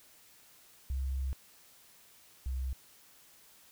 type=tone pair in turn; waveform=sine; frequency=66.5 / 64.87 Hz; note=C2 / C2; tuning=+29 / -14 cents; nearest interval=unison; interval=43 cents; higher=first; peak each=-31 / -32 dBFS; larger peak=first; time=0.9-1.33 / 2.46-2.73 s; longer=first; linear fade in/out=0 ms; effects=white hiss -60 dBFS RMS until 3.71 s